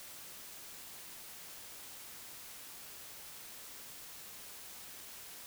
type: silence
effects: white hiss -50 dBFS RMS until 5.46 s